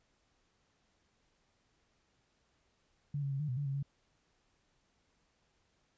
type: tone with pitch steps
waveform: sine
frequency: 144 / 139 / 136.7 / 150.2 / 125 / 143.7 / 136.8 / 140 Hz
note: D3 / C#3 / C#3 / D3 / B2 / D3 / C#3 / C#3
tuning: -34 / +5 / -24 / +39 / +21 / -37 / -23 / +18 cents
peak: -33 dBFS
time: 3.14-3.828 s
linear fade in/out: 5 ms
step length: 86 ms
effects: pink hiss -75 dBFS RMS until 5.97 s + resampled to 16000 Hz